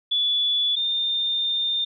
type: tone pair in turn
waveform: sine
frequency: 3440 / 3617 Hz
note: A7 / A7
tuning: -40 / +47 cents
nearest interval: minor second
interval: 87 cents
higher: second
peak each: -19 / -21 dBFS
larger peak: first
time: 0.11-0.76 / 0.76-1.85 s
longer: second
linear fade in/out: 10 ms
effects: none